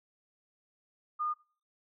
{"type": "tone", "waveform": "sine", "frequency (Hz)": 1219, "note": "D#6", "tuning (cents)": -36, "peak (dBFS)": -30, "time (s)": [1.19, 1.34], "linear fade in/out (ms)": 20, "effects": ["noise-tail reverb RT60 0.4 s tail -20 dB re dry"]}